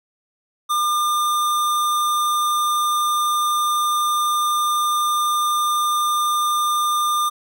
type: tone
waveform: square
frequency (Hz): 1202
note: D6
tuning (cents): +40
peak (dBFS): -18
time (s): 0.69-7.3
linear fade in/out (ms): 20
effects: none